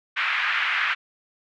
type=band-pass noise; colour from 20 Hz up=pink; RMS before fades=-24 dBFS; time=0.16-0.95 s; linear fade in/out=20 ms; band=1400 to 2600 Hz; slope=24 dB/octave; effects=none